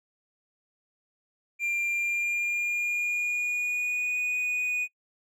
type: tone with pitch glide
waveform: triangle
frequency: 2384 to 2474 Hz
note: D7 to D#7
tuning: +25 to -10 cents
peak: -24 dBFS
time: 1.59-4.88 s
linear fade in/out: 50 ms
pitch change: +65 cents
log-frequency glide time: 1.88-4.21 s
effects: noise-tail reverb RT60 0.1 s tail -26 dB re dry